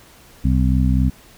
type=harmonic tone; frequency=64 Hz; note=C2; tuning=38 cents flat; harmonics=1 / 2 / 3 / 4; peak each=-16 / -19 / -21 / -22 dBFS; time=0.44-1.1 s; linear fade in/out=10 ms; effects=pink hiss -47 dBFS RMS until 1.37 s